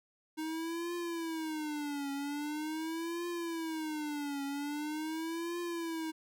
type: tone with vibrato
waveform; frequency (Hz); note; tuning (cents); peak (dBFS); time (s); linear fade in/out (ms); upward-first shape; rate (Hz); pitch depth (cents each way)
square; 311.1; D#4; 0; -36; 0.37-6.12; 20; triangle; 0.43; 200
effects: none